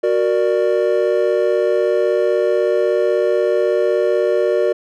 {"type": "chord", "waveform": "triangle", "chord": "Gb augmented", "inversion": "none", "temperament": "equal with one note detuned", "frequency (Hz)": [370, 466.2, 591.1], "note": ["Gb4", "Bb4", "D5"], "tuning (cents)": [0, 0, 11], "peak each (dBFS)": -16, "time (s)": [0.03, 4.73], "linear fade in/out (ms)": 10, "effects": []}